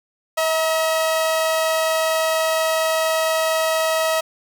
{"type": "tone pair together", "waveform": "sawtooth", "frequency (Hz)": [642.1, 951], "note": ["E5", "A#5"], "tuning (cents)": [-46, 34], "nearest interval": "perfect fifth", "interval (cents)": 680, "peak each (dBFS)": [-14, -24], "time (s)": [0.37, 4.21], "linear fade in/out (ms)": 10, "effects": []}